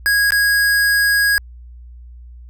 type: tone with dropouts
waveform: square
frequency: 1650 Hz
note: G#6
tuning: 12 cents flat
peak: -13 dBFS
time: 0.06-1.38 s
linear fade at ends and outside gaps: 0 ms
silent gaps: 0.306-0.321 s
effects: added 60 Hz sine -35 dBFS peak until 2.49 s